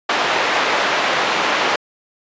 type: band-pass noise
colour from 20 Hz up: pink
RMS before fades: -18 dBFS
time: 0.09-1.76 s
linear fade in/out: 5 ms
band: 550 to 3100 Hz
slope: 12 dB/octave
effects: resampled to 16000 Hz